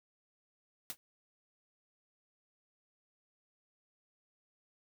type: noise with exponential decay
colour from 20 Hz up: white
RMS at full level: -36 dBFS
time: 0.9-0.97 s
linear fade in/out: 0 ms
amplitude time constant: 15 ms
effects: none